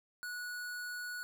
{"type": "tone", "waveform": "square", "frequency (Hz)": 1466, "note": "F#6", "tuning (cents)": -16, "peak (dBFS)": -40, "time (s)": [0.23, 1.23], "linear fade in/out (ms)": 0, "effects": []}